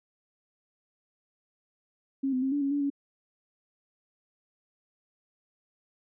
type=tone with pitch steps; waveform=sine; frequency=271 / 255.5 / 266.8 / 288 / 276.9 / 287.2 / 281.3 Hz; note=C#4 / C4 / C4 / D4 / C#4 / D4 / C#4; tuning=-39 / -41 / +34 / -34 / -2 / -39 / +26 cents; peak=-25 dBFS; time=2.23-2.902 s; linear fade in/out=10 ms; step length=96 ms; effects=none